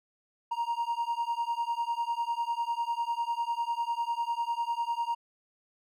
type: beating tone pair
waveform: triangle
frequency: 932.3 / 942.3 Hz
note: A#5 / A#5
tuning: 0 / +18 cents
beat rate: 10 Hz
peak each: -30 dBFS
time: 0.51-5.15 s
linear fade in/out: 10 ms
effects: none